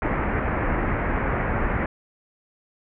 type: low-pass noise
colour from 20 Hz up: pink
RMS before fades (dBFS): -24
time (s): 0.02-1.86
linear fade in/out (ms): 2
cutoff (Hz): 2200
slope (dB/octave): 48
effects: none